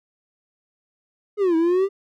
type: exponential two-way sweep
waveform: triangle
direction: down then up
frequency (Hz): 426.4 to 320 to 401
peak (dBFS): -14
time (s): 1.37-1.89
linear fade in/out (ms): 50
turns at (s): 1.56
effects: none